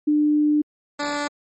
sine / 10% pulse tone pair in turn, 298.8 / 291 Hz, D4 / D4, +30 / -16 cents, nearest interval unison, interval 46 cents, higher first, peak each -15 dBFS, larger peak neither, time 0.07-0.62 / 0.99-1.28 s, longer first, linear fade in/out 10 ms, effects MP3 32 kbps

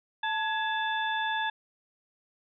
harmonic tone with a mistuned harmonic, 880 Hz, A5, in tune, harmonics 1 / 2 / 3 / 4, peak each -30 / -31 / -42 / -36 dBFS, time 0.23-1.5 s, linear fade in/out 5 ms, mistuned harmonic 2, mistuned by -83 cents, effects none

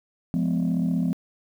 sine chord, F diminished, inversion none, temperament just, 174.61 / 209.5 / 251.4 Hz, F3 / Ab3 / Cb4, 0 / +15 / +31 cents, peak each -22 / -27 / -24 dBFS, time 0.34-1.13 s, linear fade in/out 0 ms, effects tanh soft clip ceiling -17 dBFS + 9-bit

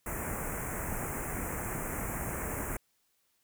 pink band-stop noise, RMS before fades -36 dBFS, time 0.06-2.77 s, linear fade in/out 5 ms, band 2300 to 7000 Hz, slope 48 dB/octave, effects white hiss -74 dBFS RMS until 3.43 s

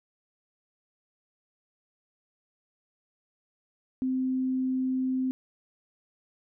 sine tone, 259.1 Hz, C4, 17 cents flat, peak -25 dBFS, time 4.02-5.31 s, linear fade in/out 0 ms, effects none

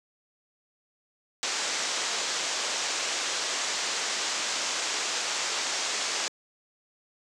white low-pass noise, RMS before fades -30 dBFS, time 1.43-6.28 s, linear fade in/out 0 ms, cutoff 7500 Hz, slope 48 dB/octave, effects high-pass 400 Hz 12 dB/octave

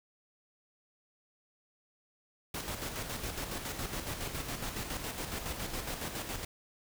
pink noise with tremolo, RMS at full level -37 dBFS, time 2.54-6.45 s, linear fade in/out 5 ms, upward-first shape square, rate 7.2 Hz, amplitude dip 45%, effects none

